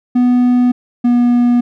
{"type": "tone pair in turn", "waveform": "triangle", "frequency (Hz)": [246.9, 242], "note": ["B3", "B3"], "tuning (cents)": [0, -35], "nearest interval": "unison", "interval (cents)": 35, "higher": "first", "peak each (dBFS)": -6, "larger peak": "neither", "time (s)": [[0.15, 0.72], [1.04, 1.61]], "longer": "neither", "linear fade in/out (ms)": 10, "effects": []}